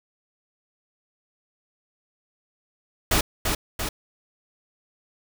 pink noise with echo, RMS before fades -20 dBFS, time 3.11-3.21 s, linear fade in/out 5 ms, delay 340 ms, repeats 2, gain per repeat -4 dB, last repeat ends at 3.89 s, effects none

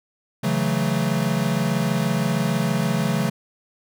square chord, F# minor seventh, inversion second, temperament equal, 138.59 / 164.81 / 185 / 220 Hz, C#3 / E3 / F#3 / A3, 0 / 0 / 0 / 0 cents, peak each -26 dBFS, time 0.43-3.3 s, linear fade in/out 10 ms, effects none

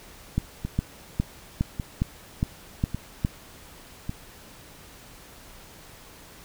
two click trains, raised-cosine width 5 ms, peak -10 / -16 dBFS, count 8 / 4, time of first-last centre 0.38-3.249 / 0.65-4.094 s, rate 2.44 / 0.871 Hz, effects pink hiss -48 dBFS RMS until 6.44 s

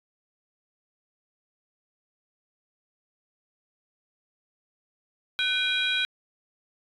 sine tone cluster, 1509 / 2416 / 3269 / 3855 Hz, F#6 / D7 / G#7 / B7, +34 / +48 / -28 / -43 cents, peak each -28 dBFS, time 5.39-6.05 s, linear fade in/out 0 ms, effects tanh soft clip ceiling -16 dBFS

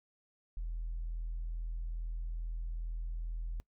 sine tone, 41.18 Hz, E1, 1 cent flat, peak -34 dBFS, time 0.57-3.6 s, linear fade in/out 0 ms, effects noise-tail reverb RT60 0.1 s tail -23 dB re dry + tanh soft clip ceiling -32 dBFS

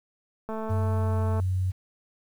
click train, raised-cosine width 1 ms, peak -21 dBFS, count 201, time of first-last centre 0.49-1.399 s, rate 220 Hz
sine tone with pitch glide, 96.2 to 92.92 Hz, G2 to F#2, -32 to +8 cents, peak -23 dBFS, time 0.69-1.72 s, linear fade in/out 20 ms, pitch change -60 cents, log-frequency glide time 0.82-1.26 s
effects 9-bit

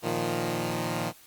10% pulse chord, Bb suspended fourth, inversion none, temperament equal, 116.54 / 155.56 / 174.61 Hz, Bb2 / Eb3 / F3, 0 / 0 / 0 cents, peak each -24 dBFS, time 0.02-1.13 s, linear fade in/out 50 ms, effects white hiss -54 dBFS RMS until 1.26 s + Opus 48 kbps

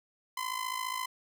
sawtooth tone with amplitude modulation, 1023 Hz, C6, 39 cents flat, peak -26 dBFS, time 0.37-1.06 s, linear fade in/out 5 ms, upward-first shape sine, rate 54.7 Hz, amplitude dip 75%, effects none

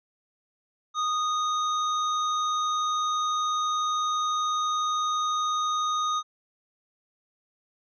square tone, 1239 Hz, D#6, 8 cents flat, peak -25 dBFS, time 0.94-6.23 s, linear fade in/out 50 ms, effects resampled to 16000 Hz

